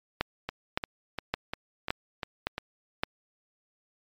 two click trains, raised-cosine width 0.3 ms, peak -10 / -16 dBFS, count 6 / 7, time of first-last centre 0.21-3.035 / 0.49-2.581 s, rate 1.77 / 2.87 Hz, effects MP3 96 kbps

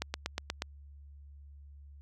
click train, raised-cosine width 0.2 ms, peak -15 dBFS, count 6, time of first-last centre 0.02-0.621 s, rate 8.32 Hz, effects added 71 Hz sine -49 dBFS peak until 2.01 s

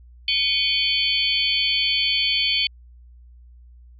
sine tone cluster, 2253 / 2461 / 3094 / 3418 / 4459 Hz, C#7 / D#7 / G7 / G#7 / C#8, +28 / -20 / -23 / +49 / +9 cents, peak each -29 / -27 / -22 / -26 / -24 dBFS, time 0.28-2.67 s, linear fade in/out 2 ms, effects added 60 Hz sine -44 dBFS peak until 3.99 s

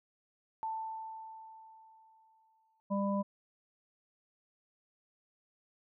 sine tone with exponential decay, 886 Hz, A5, 12 cents sharp, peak -33 dBFS, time 0.63-2.8 s, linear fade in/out 0 ms, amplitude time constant 470 ms
harmonic tone, 199.2 Hz, G3, 28 cents sharp, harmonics 1 / 3 / 5, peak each -31 / -36 / -38 dBFS, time 2.9-3.23 s, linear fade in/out 20 ms
effects none

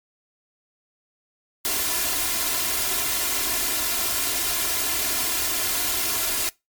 white noise with comb filter, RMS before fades -24 dBFS, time 1.65-6.49 s, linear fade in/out 0 ms, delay 2.9 ms, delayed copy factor +0.75, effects noise-tail reverb RT60 0.2 s tail -22 dB re dry + MP3 96 kbps

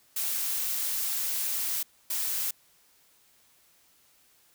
blue noise bursts at uneven times, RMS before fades -30 dBFS, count 2, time 0.16-1.83 / 2.1-2.51 s, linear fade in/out 5 ms, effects white hiss -63 dBFS RMS until 4.54 s

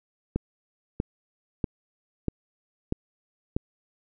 click train, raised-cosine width 3 ms, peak -12 dBFS, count 6, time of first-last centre 0.36-3.565 s, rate 1.56 Hz, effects none

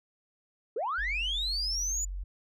sine linear sweep, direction up, 392 to 7040 Hz, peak -28 dBFS, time 0.76-2.05 s, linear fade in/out 5 ms
sine tone, 46.25 Hz, F#1, in tune, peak -33 dBFS, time 0.98-2.24 s, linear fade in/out 10 ms
effects tanh soft clip ceiling -24 dBFS

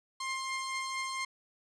sawtooth tone pair together, 1058.7 / 2113 Hz, C6 / C7, +20 / +16 cents, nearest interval octave, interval 1196 cents, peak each -32 / -35 dBFS, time 0.2-1.25 s, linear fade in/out 5 ms, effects resampled to 22050 Hz

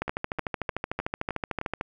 two click trains, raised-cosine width 0.5 ms, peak -13 / -16 dBFS, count 25 / 6, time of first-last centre 0.02-1.811 / 0.08-1.614 s, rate 13.4 / 3.26 Hz, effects none

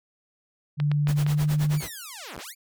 sine tone with pitch glide, 146.83 to 149.92 Hz, D3 to D3, 0 to +36 cents, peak -20 dBFS, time 0.77-1.82 s, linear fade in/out 50 ms, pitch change +36 cents, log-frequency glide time 1.24-1.44 s
clicks, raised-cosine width 0.3 ms, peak -17 dBFS, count 4, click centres 0.801 / 0.916 / 1.072 / 1.265 s
pink noise with tremolo, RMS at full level -34 dBFS, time 1.07-1.91 s, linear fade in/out 20 ms, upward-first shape sine, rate 9.4 Hz, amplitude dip 95%
5% pulse linear two-way sweep, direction down then up, 2444 to 38.89 to 2444 Hz, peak -26 dBFS, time 1.75-2.55 s, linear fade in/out 50 ms, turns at 2.38 s
effects none

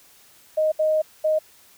sine tone bursts at uneven times, 622.3 Hz, D#5, in tune, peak -17 dBFS, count 3, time 0.57-0.72 / 0.79-1.02 / 1.24-1.39 s, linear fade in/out 10 ms, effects white hiss -53 dBFS RMS until 1.77 s

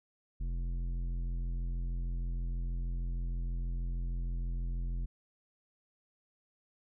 sine tone with tanh clipping, 43.17 Hz, F1, 19 cents flat, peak -34 dBFS, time 0.4-5.06 s, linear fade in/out 10 ms, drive 11 dB, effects none

